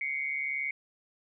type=tone pair together; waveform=sine; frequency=2093 / 2234 Hz; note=C7 / C#7; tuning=0 / +13 cents; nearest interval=minor second; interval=113 cents; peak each=-34 / -32 dBFS; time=0.01-0.71 s; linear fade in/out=2 ms; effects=none